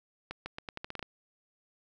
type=accelerating click train; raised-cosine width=0.3 ms; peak=-22 dBFS; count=10; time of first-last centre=0.31-1.027 s; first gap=150 ms; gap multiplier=0.83; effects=none